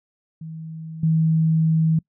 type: tone with level steps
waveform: sine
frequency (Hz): 160.4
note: E3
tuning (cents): -47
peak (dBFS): -31 / -15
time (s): 0.41-1.99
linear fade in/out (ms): 5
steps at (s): 1.03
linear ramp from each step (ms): 5
effects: noise-tail reverb RT60 0.1 s tail -25 dB re dry